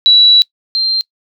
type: tone pair in turn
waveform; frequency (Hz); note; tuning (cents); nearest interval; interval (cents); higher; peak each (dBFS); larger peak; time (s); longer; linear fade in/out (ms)
sine; 3927 / 4161; B7 / C8; -11 / -10; minor second; 101; second; -4 / -11; first; 0.06-0.42 / 0.75-1.01; first; 0
effects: noise-tail reverb RT60 0.1 s tail -23 dB re dry